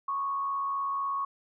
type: tone with frequency modulation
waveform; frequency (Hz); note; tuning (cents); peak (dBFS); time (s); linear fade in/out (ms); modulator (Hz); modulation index
sine; 1106; C#6; -4; -28; 0.08-1.25; 5; 83.9; 0.41
effects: none